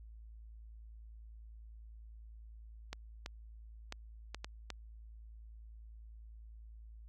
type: clicks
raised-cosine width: 0.2 ms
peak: -24 dBFS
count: 6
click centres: 2.93 / 3.261 / 3.924 / 4.346 / 4.445 / 4.703 s
effects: added 55 Hz sine -50 dBFS peak until 7.08 s